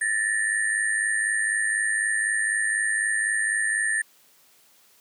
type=tone cluster; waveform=sine; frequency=1761 / 1865 / 9000 Hz; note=A6 / A#6 / C#9; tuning=+1 / 0 / +25 cents; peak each=-24 / -27 / -29 dBFS; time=0.01-4.02 s; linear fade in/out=5 ms; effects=white hiss -58 dBFS RMS until 5 s + high-pass 150 Hz 12 dB/octave